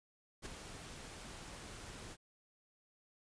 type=noise with ADSR envelope; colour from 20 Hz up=pink; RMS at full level=-44 dBFS; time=0.42-2.17 s; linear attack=37 ms; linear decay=12 ms; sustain=-6 dB; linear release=50 ms; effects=resampled to 22050 Hz